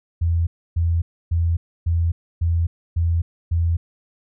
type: tone bursts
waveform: sine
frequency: 84.1 Hz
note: E2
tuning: 35 cents sharp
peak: -16 dBFS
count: 7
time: 0.21-3.77 s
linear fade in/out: 10 ms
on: 260 ms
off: 290 ms
effects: none